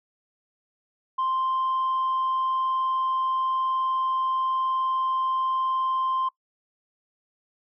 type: tone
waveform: sine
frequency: 1046.5 Hz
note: C6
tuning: in tune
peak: -21 dBFS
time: 1.18-6.29 s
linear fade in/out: 10 ms
effects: noise-tail reverb RT60 0.1 s tail -21 dB re dry + tanh soft clip ceiling -20 dBFS